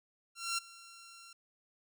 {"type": "tone with ADSR envelope", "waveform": "10% pulse", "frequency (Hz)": 1367, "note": "F6", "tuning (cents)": -37, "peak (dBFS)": -23, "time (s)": [0.35, 1.33], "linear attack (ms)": 230, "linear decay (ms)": 11, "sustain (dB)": -21, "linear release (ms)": 4, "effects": []}